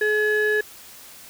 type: tone pair together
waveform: sine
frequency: 424.6 / 1700 Hz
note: G#4 / G#6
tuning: +38 / +40 cents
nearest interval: 2 octaves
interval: 2402 cents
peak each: -19 dBFS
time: 0.01-0.61 s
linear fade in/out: 5 ms
effects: tanh soft clip ceiling -14 dBFS + white hiss -44 dBFS RMS until 1.29 s